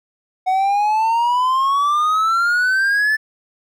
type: exponential sweep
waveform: triangle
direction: up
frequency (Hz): 740 to 1760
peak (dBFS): -12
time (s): 0.46-3.17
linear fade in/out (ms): 20
effects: none